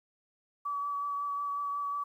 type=tone with vibrato; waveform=sine; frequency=1144 Hz; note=D6; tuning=46 cents flat; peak=-31 dBFS; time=0.65-2.04 s; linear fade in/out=10 ms; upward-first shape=triangle; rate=5.5 Hz; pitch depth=18 cents each way; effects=11-bit